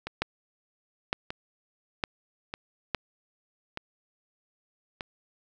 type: two click trains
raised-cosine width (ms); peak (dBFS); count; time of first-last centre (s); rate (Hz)
0.3; -18 / -10; 5 / 4; 0.07-5.008 / 0.22-2.947; 0.81 / 1.1
effects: none